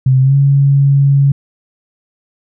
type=tone with pitch glide; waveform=sine; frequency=130.81 to 139.39 Hz; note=C3 to C#3; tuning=0 to +10 cents; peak=-6 dBFS; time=0.06-1.32 s; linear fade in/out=5 ms; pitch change=+110 cents; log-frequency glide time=0.21-0.35 s; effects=none